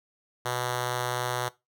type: tone with notch filter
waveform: 5% pulse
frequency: 123.47 Hz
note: B2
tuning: in tune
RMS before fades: -30 dBFS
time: 0.45-1.49 s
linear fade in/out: 10 ms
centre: 250 Hz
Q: 1.8
effects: noise-tail reverb RT60 0.2 s tail -18 dB re dry